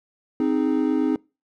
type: chord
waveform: triangle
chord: Ab major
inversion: first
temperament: equal with one note detuned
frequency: 262.7 / 311.1 / 415.3 Hz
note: C4 / Eb4 / Ab4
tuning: +7 / 0 / 0 cents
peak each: -20 / -20 / -26 dBFS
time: 0.4-1.16 s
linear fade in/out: 2 ms
effects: noise-tail reverb RT60 0.3 s tail -25 dB re dry